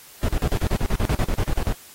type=noise bursts; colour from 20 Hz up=brown; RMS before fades=-20 dBFS; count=16; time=0.23-1.724 s; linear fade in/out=0 ms; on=54 ms; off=42 ms; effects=white hiss -46 dBFS RMS until 1.94 s + AAC 48 kbps